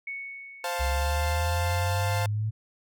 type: tone with exponential decay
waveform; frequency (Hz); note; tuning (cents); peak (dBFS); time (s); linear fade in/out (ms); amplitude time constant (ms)
sine; 2217; C#7; 0; -31; 0.07-1.68; 5; 350
type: chord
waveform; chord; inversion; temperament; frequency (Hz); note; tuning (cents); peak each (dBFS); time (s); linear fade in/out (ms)
sawtooth; F major; second; equal; 523.3 / 698.5 / 880; C5 / F5 / A5; 0 / 0 / 0; -29; 0.64-2.26; 2
type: linear sweep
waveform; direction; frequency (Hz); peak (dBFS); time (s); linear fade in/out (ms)
sine; up; 65.3 to 110; -25; 0.79-2.51; 20
effects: none